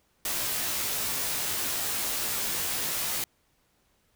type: noise with comb filter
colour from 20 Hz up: white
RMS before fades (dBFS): -30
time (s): 0.25-3.24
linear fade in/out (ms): 2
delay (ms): 16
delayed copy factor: -0.95
effects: pink hiss -69 dBFS RMS until 4.15 s